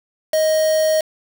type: tone with quantisation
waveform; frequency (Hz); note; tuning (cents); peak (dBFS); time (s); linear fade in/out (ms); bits
triangle; 626; D#5; +10; -12; 0.33-1.01; 5; 4
effects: none